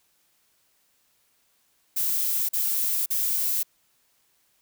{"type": "noise bursts", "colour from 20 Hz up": "violet", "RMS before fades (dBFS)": -25, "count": 3, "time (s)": [1.96, 3.632], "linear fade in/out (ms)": 10, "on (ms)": 530, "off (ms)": 41, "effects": ["white hiss -67 dBFS RMS until 4.61 s"]}